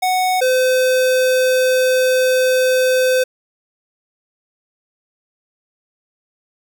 square tone pair in turn, 740 / 512 Hz, F#5 / C5, 0 / -38 cents, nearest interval tritone, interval 638 cents, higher first, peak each -15 / -13 dBFS, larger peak second, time 0.02-0.41 / 0.41-3.24 s, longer second, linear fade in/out 10 ms, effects none

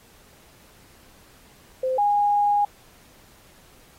sine tone pair in turn, 518 / 821.3 Hz, C5 / G#5, -17 / -20 cents, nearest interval minor sixth, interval 797 cents, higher second, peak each -21 / -17 dBFS, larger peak second, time 1.83-1.98 / 1.98-2.65 s, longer second, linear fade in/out 5 ms, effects pink hiss -54 dBFS RMS until 3.98 s + AAC 48 kbps

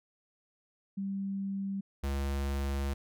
sine / square tone pair in turn, 196 / 69.3 Hz, G3 / C#2, 0 / 0 cents, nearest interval octave + tritone, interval 1800 cents, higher first, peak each -32 / -31 dBFS, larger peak second, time 0.97-1.81 / 2.03-2.94 s, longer second, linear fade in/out 10 ms, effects none

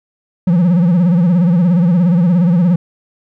triangle tone with vibrato, 174.61 Hz, F3, in tune, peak -6 dBFS, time 0.47-2.76 s, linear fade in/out 5 ms, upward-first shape sine, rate 17 Hz, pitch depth 120 cents each way, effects none

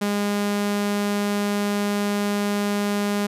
sawtooth tone, 204.4 Hz, G#3, 27 cents flat, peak -17 dBFS, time 0.01-3.27 s, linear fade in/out 10 ms, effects resampled to 32000 Hz

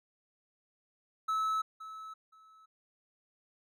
triangle tone with echo, 1300 Hz, E6, 24 cents flat, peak -27 dBFS, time 1.28-1.62 s, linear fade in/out 10 ms, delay 520 ms, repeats 2, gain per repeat -14 dB, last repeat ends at 2.66 s, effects none

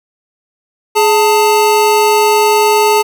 square tone pair together, 420 / 889.9 Hz, G#4 / A5, +19 / +19 cents, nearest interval octave + minor second, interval 1300 cents, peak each -11 dBFS, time 0.95-3.03 s, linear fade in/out 20 ms, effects none

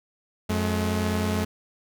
sawtooth tone pair together, 89.68 / 213.3 Hz, F2 / G#3, +46 / +46 cents, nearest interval octave + minor third, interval 1500 cents, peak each -22 dBFS, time 0.49-1.45 s, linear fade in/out 10 ms, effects none

